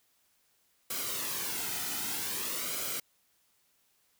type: noise with flanger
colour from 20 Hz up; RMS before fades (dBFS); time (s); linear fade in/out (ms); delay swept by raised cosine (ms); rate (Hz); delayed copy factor
white; -35; 0.9-3; 5; 1.1 to 1.82; 0.52; -0.6
effects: white hiss -71 dBFS RMS until 4.19 s